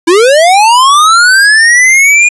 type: linear sweep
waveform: square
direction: up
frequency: 318.4 to 2453 Hz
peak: -3 dBFS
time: 0.07-2.29 s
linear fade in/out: 10 ms
effects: resampled to 24000 Hz